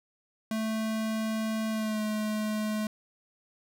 square tone with pitch glide, 220 to 214.2 Hz, A3 to A3, 0 to -46 cents, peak -29 dBFS, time 0.51-2.87 s, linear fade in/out 2 ms, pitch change -46 cents, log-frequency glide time 1.7-2.02 s, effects none

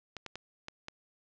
clicks, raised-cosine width 0.2 ms, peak -23 dBFS, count 5, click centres 0.167 / 0.263 / 0.356 / 0.684 / 0.884 s, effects low-pass 6000 Hz 12 dB/octave

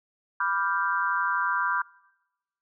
sine chord, G dominant seventh, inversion first, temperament equal, 987.8 / 1174.7 / 1396.9 / 1568 Hz, B5 / D6 / F6 / G6, 0 / 0 / 0 / 0 cents, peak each -29 dBFS, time 0.4-1.82 s, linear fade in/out 5 ms, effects noise-tail reverb RT60 1.0 s tail -24 dB re dry

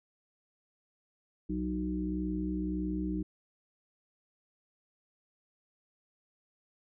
harmonic tone with a mistuned harmonic, 61.74 Hz, B1, in tune, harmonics 1 / 3 / 5 / 6, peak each -38 / -35 / -34 / -45 dBFS, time 1.49-3.23 s, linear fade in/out 10 ms, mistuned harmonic 1, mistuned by +33 cents, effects none

